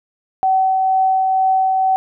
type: tone with tremolo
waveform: sine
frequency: 760 Hz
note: F#5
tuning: 46 cents sharp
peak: -11 dBFS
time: 0.43-1.96 s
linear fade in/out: 0 ms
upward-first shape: triangle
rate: 2.1 Hz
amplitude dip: 25%
effects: none